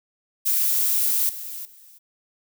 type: noise with level steps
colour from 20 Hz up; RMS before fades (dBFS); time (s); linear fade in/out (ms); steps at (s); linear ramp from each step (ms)
violet; -21 / -34 / -49; 0.45-1.99; 20; 1.29 / 1.65; 2
effects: none